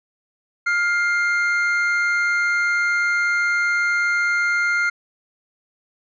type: tone pair together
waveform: triangle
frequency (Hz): 1406.9 / 2108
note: F6 / C7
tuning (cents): +12 / +12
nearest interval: perfect fifth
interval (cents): 700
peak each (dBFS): -17 / -20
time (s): 0.66-4.9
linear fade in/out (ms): 10
effects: resampled to 16000 Hz